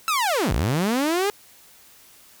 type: linear two-way sweep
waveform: sawtooth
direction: down then up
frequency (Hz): 1344 to 42 to 419.1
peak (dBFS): -16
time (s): 0.08-1.3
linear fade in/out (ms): 0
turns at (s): 0.53
effects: white hiss -51 dBFS RMS until 2.4 s